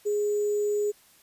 sine tone with sample-and-hold, 415.3 Hz, G#4, in tune, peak -23 dBFS, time 0.05-0.92 s, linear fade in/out 20 ms, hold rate 7350 Hz, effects white hiss -58 dBFS RMS until 1.22 s + resampled to 32000 Hz

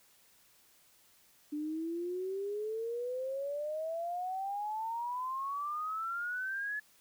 sine exponential sweep, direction up, 293.7 to 1720 Hz, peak -34 dBFS, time 1.52-6.8 s, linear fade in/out 10 ms, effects white hiss -65 dBFS RMS until 7 s

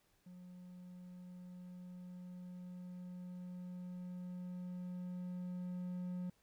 triangle tone with level ramp, 180 Hz, F#3, 47 cents flat, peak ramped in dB -50 to -37 dBFS, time 0.26-6.3 s, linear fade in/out 5 ms, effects pink hiss -75 dBFS RMS until 6.42 s

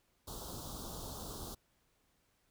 pink band-stop noise, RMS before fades -45 dBFS, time 0.27-1.55 s, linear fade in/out 10 ms, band 1300 to 3400 Hz, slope 48 dB/octave, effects pink hiss -75 dBFS RMS until 2.5 s

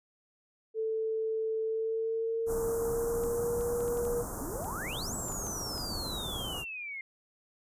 sine tone with pitch glide, 442.3 to 476.8 Hz, A4 to A#4, +9 to +39 cents, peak -29 dBFS, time 0.74-4.25 s, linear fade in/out 50 ms, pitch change +130 cents, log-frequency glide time 1.63-3.7 s
pink band-stop noise, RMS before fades -38 dBFS, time 2.46-6.65 s, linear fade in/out 50 ms, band 1400 to 6400 Hz, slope 48 dB/octave
clicks, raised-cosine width 0.2 ms, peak -37 dBFS, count 12, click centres 3.237 / 3.61 / 3.806 / 3.88 / 3.973 / 4.052 / 4.645 / 4.928 / 5.284 / 5.322 / 5.469 / 5.778 s
sine exponential two-way sweep, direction up then down, 246.9 to 7902 to 2103 Hz, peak -37 dBFS, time 4.41-7.01 s, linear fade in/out 2 ms, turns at 5.15 s
effects resampled to 32000 Hz

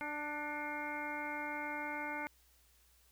harmonic tone with a mistuned harmonic, 295.6 Hz, D4, 11 cents sharp, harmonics 1 / 2 / 3 / 4 / 5 / 6 / 7 / 8, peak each -46 / -48 / -43 / -52 / -45 / -54 / -43 / -54 dBFS, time 0.01-2.27 s, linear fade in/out 0 ms, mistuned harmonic 7, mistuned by +52 cents, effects added 60 Hz sine -69 dBFS peak until 3.11 s + white hiss -69 dBFS RMS until 3.11 s

